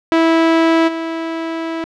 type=tone with level steps; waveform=sawtooth; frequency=327.6 Hz; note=E4; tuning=11 cents flat; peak=-6 / -16 dBFS; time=0.12-1.84 s; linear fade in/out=0 ms; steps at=0.87 s; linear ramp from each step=20 ms; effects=low-pass 3000 Hz 12 dB/octave